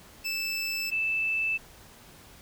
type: tone pair in turn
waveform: 25% pulse / sine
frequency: 2637 / 2637 Hz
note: E7 / E7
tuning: 0 / 0 cents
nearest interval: unison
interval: 0 cents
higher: neither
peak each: -25 dBFS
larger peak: neither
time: 0.24-0.91 / 0.91-1.58 s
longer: neither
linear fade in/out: 20 ms
effects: pink hiss -52 dBFS RMS until 2.41 s